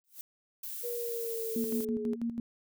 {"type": "noise with exponential growth", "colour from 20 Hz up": "violet", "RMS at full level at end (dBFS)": -40, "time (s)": [0.04, 0.21], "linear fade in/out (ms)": 0, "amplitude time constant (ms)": 35}
{"type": "noise", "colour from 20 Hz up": "violet", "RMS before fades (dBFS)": -40, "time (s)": [0.63, 1.85], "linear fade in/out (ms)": 5}
{"type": "linear sweep", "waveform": "sine", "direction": "down", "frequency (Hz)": [482.5, 415.3], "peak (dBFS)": -34, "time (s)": [0.83, 2.16], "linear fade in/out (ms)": 20}
{"type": "tone with tremolo", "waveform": "sine", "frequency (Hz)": 233.1, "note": "A#3", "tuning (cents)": 0, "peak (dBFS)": -29, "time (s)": [1.56, 2.4], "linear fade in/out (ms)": 2, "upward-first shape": "square", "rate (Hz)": 6.1, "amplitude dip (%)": 65}
{"effects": []}